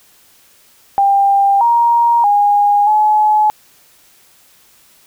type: tone with pitch steps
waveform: sine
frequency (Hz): 795 / 940 / 819 / 851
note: G5 / A#5 / G#5 / G#5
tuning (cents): +24 / +14 / -24 / +42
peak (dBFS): -8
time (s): 0.98-3.5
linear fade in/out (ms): 0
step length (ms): 630
effects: white hiss -49 dBFS RMS until 5.06 s